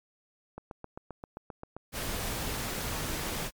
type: click train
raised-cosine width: 1 ms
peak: -26 dBFS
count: 10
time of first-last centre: 0.58-1.766 s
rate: 7.59 Hz
type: noise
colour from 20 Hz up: pink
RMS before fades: -34 dBFS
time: 1.92-3.51 s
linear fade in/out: 50 ms
effects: MP3 96 kbps